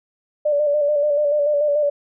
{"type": "tone with vibrato", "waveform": "sine", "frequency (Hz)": 587.3, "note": "D5", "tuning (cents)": 0, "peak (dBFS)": -15, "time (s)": [0.45, 1.9], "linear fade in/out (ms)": 10, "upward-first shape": "square", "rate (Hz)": 6.9, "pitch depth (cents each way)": 35, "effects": []}